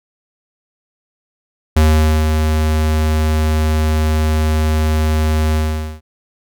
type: tone with ADSR envelope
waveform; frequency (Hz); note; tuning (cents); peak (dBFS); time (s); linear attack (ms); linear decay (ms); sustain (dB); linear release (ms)
square; 77.78; D#2; 0; -8; 1.76-6.01; 8; 480; -5; 460
effects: none